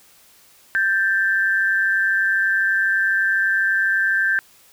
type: tone pair together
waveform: sine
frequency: 1568 / 1760 Hz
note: G6 / A6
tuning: 0 / 0 cents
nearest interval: major second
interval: 200 cents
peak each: -17 / -22 dBFS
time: 0.75-4.39 s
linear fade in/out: 0 ms
effects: white hiss -52 dBFS RMS until 4.72 s